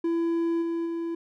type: tone with level steps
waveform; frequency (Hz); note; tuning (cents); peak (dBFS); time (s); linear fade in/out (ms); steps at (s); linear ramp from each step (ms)
triangle; 334.8; E4; +27; -21 / -24 / -26; 0.04-1.15; 5; 0.61 / 0.85; 20
effects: none